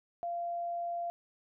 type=tone; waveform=sine; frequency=690 Hz; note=F5; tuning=21 cents flat; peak=-33 dBFS; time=0.23-1.1 s; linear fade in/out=0 ms; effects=none